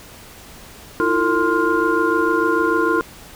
sine tone cluster, 322.2 / 348.9 / 452.5 / 1044 / 1411 Hz, E4 / F4 / A4 / C6 / F6, -39 / -2 / +48 / -4 / +17 cents, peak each -21 dBFS, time 1-3.01 s, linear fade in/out 0 ms, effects tanh soft clip ceiling -3 dBFS + pink hiss -41 dBFS RMS until 3.35 s

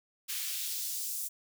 white noise with high-pass filter sweep, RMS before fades -36 dBFS, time 0.28-1.29 s, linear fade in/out 20 ms, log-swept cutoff 2100 to 7900 Hz, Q 0.98, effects none

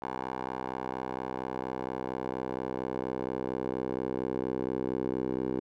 10% pulse tone with band-pass filter sweep, 64.3 Hz, C2, 30 cents flat, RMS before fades -34 dBFS, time 0.02-5.6 s, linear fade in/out 5 ms, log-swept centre 810 to 390 Hz, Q 1.8, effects none

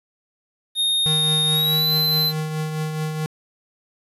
square tone with pitch glide, 3698 to 4056 Hz, A#7 to B7, -15 to +45 cents, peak -18 dBFS, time 0.75-2.33 s, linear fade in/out 50 ms, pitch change +160 cents, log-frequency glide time 1.47-1.94 s
square tone with tremolo, 155.56 Hz, D#3, in tune, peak -22 dBFS, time 1.06-3.26 s, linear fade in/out 0 ms, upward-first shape triangle, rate 4.7 Hz, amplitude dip 45%
effects resampled to 32000 Hz + 9-bit

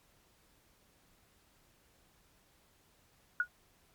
sine tone with exponential decay, 1452 Hz, F#6, 33 cents flat, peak -23 dBFS, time 3.4-3.48 s, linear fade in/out 2 ms, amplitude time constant 16 ms, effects pink hiss -68 dBFS RMS until 3.94 s + MP3 96 kbps

